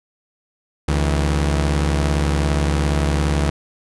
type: tone pair together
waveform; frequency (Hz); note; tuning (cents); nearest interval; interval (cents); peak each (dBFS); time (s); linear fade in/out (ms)
sawtooth; 71.8 / 161.02; D2 / E3; -39 / -40; octave + major second; 1399; -13 / -19; 0.88-3.5; 5
effects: resampled to 24000 Hz